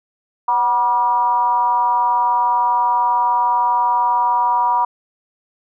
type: tone with frequency modulation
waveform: sine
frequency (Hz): 964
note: B5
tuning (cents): -42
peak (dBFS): -13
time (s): 0.48-4.85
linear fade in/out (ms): 5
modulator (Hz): 221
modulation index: 0.61
effects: none